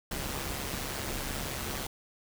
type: noise with amplitude modulation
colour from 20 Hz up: pink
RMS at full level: -33 dBFS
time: 0.11-1.87 s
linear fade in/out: 5 ms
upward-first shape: sine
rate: 137 Hz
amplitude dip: 55%
effects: none